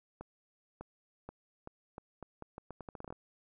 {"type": "accelerating click train", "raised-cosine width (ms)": 1, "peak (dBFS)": -30, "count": 17, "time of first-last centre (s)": [0.21, 3.126], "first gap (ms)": 600, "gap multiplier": 0.8, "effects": []}